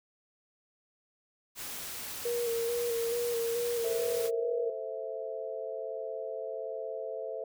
white noise, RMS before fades -40 dBFS, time 1.55-4.31 s, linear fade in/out 50 ms
sine tone with vibrato, 470 Hz, A#4, 14 cents sharp, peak -29 dBFS, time 2.25-4.7 s, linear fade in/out 5 ms, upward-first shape square, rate 2.3 Hz, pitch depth 24 cents each way
sine chord, A minor, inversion none, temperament equal with one note detuned, 442 / 523.3 / 659.3 Hz, A4 / C5 / E5, +8 / 0 / 0 cents, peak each -39 dBFS, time 3.84-7.44 s, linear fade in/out 2 ms
effects none

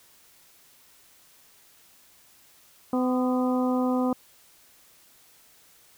harmonic tone with a mistuned harmonic, 253.4 Hz, B3, 45 cents sharp, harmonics 1 / 2 / 3 / 4 / 5, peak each -23 / -29 / -33 / -35 / -37 dBFS, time 2.93-4.13 s, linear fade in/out 2 ms, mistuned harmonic 5, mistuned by -42 cents, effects white hiss -57 dBFS RMS until 5.97 s

